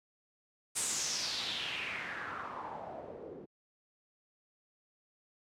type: noise with low-pass filter sweep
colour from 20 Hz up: white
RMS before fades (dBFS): -39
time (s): 0.75-3.46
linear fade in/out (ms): 20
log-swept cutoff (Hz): 8900 to 370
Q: 3.8
effects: high-pass 80 Hz 12 dB/octave